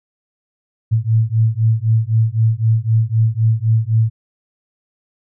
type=beating tone pair; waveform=sine; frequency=110 / 113.9 Hz; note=A2 / A#2; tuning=0 / -40 cents; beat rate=3.9 Hz; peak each=-15 dBFS; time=0.91-4.1 s; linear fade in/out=20 ms; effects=none